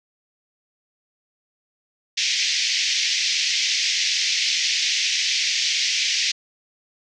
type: band-pass noise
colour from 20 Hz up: white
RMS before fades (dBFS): -22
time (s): 2.17-6.32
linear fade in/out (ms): 10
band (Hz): 2000 to 6100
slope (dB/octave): 48
effects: none